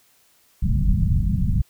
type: low-pass noise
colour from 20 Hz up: pink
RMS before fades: -19 dBFS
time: 0.62-1.62 s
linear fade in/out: 10 ms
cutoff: 200 Hz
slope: 48 dB/octave
effects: white hiss -59 dBFS RMS until 1.69 s